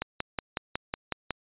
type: click train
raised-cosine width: 0.3 ms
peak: -13 dBFS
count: 8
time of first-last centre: 0.02-1.307 s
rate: 5.44 Hz
effects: resampled to 8000 Hz